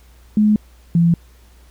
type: tone pair in turn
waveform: sine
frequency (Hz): 211.8 / 169.28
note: G#3 / E3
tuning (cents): +34 / +46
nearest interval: major third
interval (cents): 388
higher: first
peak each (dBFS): -10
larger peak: neither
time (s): 0.37-0.56 / 0.95-1.14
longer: neither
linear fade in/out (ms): 2
effects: added 60 Hz sine -45 dBFS peak until 1.7 s + pink hiss -54 dBFS RMS until 1.7 s